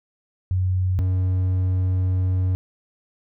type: tone pair in turn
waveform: sine / triangle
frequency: 92.5 / 92.5 Hz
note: F#2 / F#2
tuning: 0 / 0 cents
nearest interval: unison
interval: 0 cents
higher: neither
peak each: -18 / -16 dBFS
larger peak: second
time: 0.51-0.99 / 0.99-2.55 s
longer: second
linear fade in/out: 0 ms
effects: none